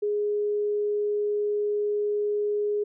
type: tone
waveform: sine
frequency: 415.3 Hz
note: G#4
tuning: in tune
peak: -23 dBFS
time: 0.02-2.84 s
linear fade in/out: 10 ms
effects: none